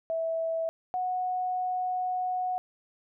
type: tone pair in turn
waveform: sine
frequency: 654 / 734.1 Hz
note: E5 / F#5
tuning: -14 / -14 cents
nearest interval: major second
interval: 200 cents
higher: second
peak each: -27 dBFS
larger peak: neither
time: 0.1-0.69 / 0.94-2.58 s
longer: second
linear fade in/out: 0 ms
effects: none